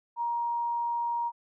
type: tone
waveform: sine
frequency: 943 Hz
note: A#5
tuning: 20 cents sharp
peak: -27 dBFS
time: 0.16-1.32 s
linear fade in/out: 50 ms
effects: none